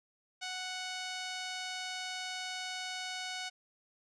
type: tone with low-pass filter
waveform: 5% pulse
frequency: 740 Hz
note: F#5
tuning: in tune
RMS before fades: -40 dBFS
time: 0.41-3.5 s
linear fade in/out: 20 ms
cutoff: 5000 Hz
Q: 0.77
effects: none